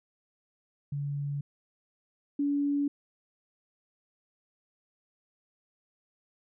sine tone pair in turn, 142.8 / 285.6 Hz, D3 / D4, -48 / -48 cents, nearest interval octave, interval 1200 cents, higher second, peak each -30 / -25 dBFS, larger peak second, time 0.92-1.41 / 2.39-2.88 s, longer neither, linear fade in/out 5 ms, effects none

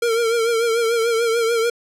square tone with vibrato, 460.7 Hz, A#4, 20 cents flat, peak -17 dBFS, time 0.02-1.7 s, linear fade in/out 5 ms, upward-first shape triangle, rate 6.8 Hz, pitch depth 66 cents each way, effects low-pass 12000 Hz 12 dB/octave

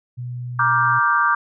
sine tone, 123 Hz, B2, 7 cents flat, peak -26 dBFS, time 0.17-1 s, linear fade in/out 20 ms
sine chord, G minor seventh, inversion first, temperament just, 940.8 / 1176 / 1411.2 / 1568 Hz, Bb5 / D6 / F6 / G6, +16 / +2 / +18 / 0 cents, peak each -23 / -17 / -23 / -20 dBFS, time 0.59-1.35 s, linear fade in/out 5 ms
effects none

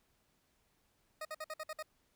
20% pulse tone bursts, 622.3 Hz, D#5, in tune, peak -35 dBFS, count 7, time 1.21-1.827 s, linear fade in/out 5 ms, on 41 ms, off 55 ms, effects pink hiss -75 dBFS RMS until 2.15 s

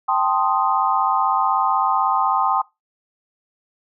sine chord, A half-diminished seventh, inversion third, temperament equal, 784 / 880 / 1046.5 / 1244.5 Hz, G5 / A5 / C6 / Eb6, 0 / 0 / 0 / 0 cents, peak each -21 / -23 / -21 / -22 dBFS, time 0.08-2.62 s, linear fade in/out 10 ms, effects noise-tail reverb RT60 0.2 s tail -20 dB re dry

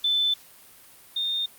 sine tone pair in turn, 3520 / 3647 Hz, A7 / A#7, 0 / -39 cents, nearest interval minor second, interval 61 cents, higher second, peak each -20 / -24 dBFS, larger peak first, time 0.04-0.34 / 1.16-1.46 s, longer neither, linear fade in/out 5 ms, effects white hiss -51 dBFS RMS until 1.58 s + Opus 48 kbps

